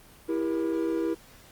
triangle chord, E diminished, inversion none, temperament just, 329.6 / 395.6 / 474.7 Hz, E4 / G4 / Bb4, 0 / +16 / +31 cents, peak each -25 / -31 / -30 dBFS, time 0.28-1.15 s, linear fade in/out 20 ms, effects pink hiss -53 dBFS RMS until 1.51 s + Opus 24 kbps

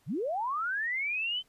sine linear sweep, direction up, 101.9 to 3100 Hz, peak -29 dBFS, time 0.06-1.43 s, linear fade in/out 50 ms, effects pink hiss -68 dBFS RMS until 1.48 s + resampled to 32000 Hz

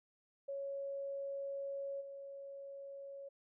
sine tone with level steps, 554.4 Hz, C#5, in tune, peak -39 / -46 dBFS, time 0.48-3.29 s, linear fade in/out 10 ms, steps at 2 s, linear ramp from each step 20 ms, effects none

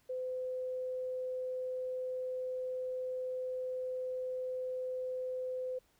sine tone, 510 Hz, C5, 44 cents flat, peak -35 dBFS, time 0.09-5.79 s, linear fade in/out 10 ms, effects pink hiss -71 dBFS RMS until 5.99 s

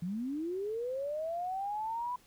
sine linear sweep, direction up, 164.1 to 999 Hz, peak -33 dBFS, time 0.02-2.16 s, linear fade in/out 5 ms, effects pink hiss -63 dBFS RMS until 2.26 s

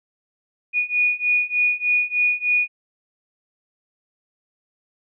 sine beating tone pair, 2457 / 2460.3 Hz, D#7 / D#7, -22 / -20 cents, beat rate 3.3 Hz, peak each -21 / -20 dBFS, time 0.73-2.68 s, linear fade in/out 50 ms, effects none

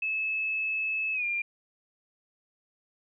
sine tone with pitch glide, 2600 to 2398 Hz, E7 to D7, -24 to +36 cents, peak -27 dBFS, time 0.02-1.42 s, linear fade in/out 5 ms, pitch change -140 cents, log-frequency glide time 1.13-1.25 s, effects none

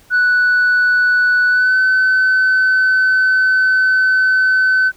sine tone with pitch glide, 1481 to 1519.1 Hz, F#6 to F#6, +1 to +45 cents, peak -8 dBFS, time 0.1-4.92 s, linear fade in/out 50 ms, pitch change +44 cents, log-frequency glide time 1.48-1.77 s, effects tanh soft clip ceiling -8 dBFS + pink hiss -49 dBFS RMS until 4.96 s

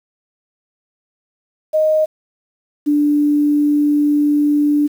sine tone pair in turn, 622.3 / 293.7 Hz, D#5 / D4, 0 / 0 cents, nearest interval octave + minor second, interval 1300 cents, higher first, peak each -11 dBFS, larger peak neither, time 1.73-2.06 / 2.86-4.88 s, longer second, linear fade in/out 20 ms, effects 7-bit

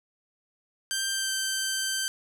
10% pulse tone with pitch glide, 1574 to 1555.9 Hz, G6 to G6, +7 to -13 cents, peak -18 dBFS, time 0.91-2.08 s, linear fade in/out 0 ms, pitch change -20 cents, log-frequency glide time 1.16-1.31 s, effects none

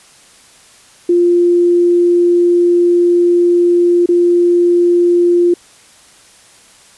sine tone with dropouts, 349 Hz, F4, 1 cent flat, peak -7 dBFS, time 1.09-5.54 s, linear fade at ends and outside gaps 5 ms, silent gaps 4.06-4.088 s, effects white hiss -44 dBFS RMS until 6.97 s + resampled to 24000 Hz

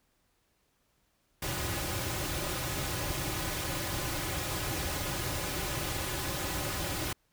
pink noise with comb filter, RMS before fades -34 dBFS, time 1.42-7.13 s, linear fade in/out 5 ms, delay 4.4 ms, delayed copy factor -0.65, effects pink hiss -73 dBFS RMS until 7.32 s

